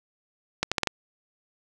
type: accelerating click train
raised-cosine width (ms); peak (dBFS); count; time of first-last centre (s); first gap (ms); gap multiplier
0.2; -6; 5; 0.63-0.872; 86; 0.77
effects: none